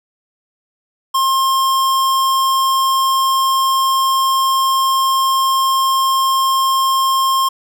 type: tone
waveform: square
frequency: 1065 Hz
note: C6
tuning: 30 cents sharp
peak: -13 dBFS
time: 1.14-7.49 s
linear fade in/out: 10 ms
effects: none